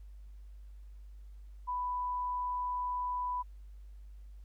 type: tone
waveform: sine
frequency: 992 Hz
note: B5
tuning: 7 cents sharp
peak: -32 dBFS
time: 1.67-3.43 s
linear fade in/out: 20 ms
effects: added 50 Hz sine -47 dBFS peak until 4.44 s + pink hiss -75 dBFS RMS until 4.44 s